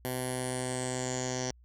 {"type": "tone with low-pass filter sweep", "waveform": "10% pulse", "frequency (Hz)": 127.3, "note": "C3", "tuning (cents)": -47, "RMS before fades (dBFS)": -34, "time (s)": [0.05, 1.51], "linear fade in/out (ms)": 0, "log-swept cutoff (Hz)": [12000, 5900], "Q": 8.3, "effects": ["added 60 Hz sine -55 dBFS peak until 1.64 s"]}